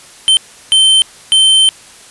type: tone bursts at uneven times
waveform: square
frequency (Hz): 3100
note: G7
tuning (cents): -20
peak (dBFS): -6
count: 3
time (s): 0.28-0.37 / 0.72-1.02 / 1.32-1.69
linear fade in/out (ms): 0
effects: white hiss -38 dBFS RMS until 2.1 s + resampled to 24000 Hz